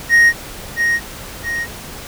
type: tone with echo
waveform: triangle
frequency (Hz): 1870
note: A#6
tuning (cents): +5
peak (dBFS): -5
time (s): 0.09-0.33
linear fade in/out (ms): 50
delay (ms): 670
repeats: 2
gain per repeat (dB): -6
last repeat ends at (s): 1.67
effects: pink hiss -32 dBFS RMS until 2.07 s